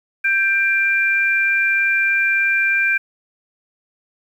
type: tone pair together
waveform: sine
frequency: 1575.8 / 2374 Hz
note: G6 / D7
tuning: +9 / +18 cents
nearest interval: perfect fifth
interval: 709 cents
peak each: -17 dBFS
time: 0.24-2.98 s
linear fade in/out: 10 ms
effects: 8-bit